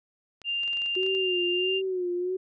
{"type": "clicks", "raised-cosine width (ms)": 0.2, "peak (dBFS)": -29, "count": 11, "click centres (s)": [0.417, 0.634, 0.678, 0.732, 0.772, 0.819, 0.861, 0.953, 1.032, 1.064, 1.15]}
{"type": "tone", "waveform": "sine", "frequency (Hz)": 2794, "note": "F7", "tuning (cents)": 0, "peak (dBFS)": -26, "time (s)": [0.44, 1.82], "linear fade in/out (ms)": 50}
{"type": "tone with vibrato", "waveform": "sine", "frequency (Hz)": 367.4, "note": "F#4", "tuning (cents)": -12, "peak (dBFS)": -26, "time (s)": [0.96, 2.37], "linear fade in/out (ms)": 10, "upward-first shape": "sine", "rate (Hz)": 1.5, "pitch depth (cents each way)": 73}
{"effects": []}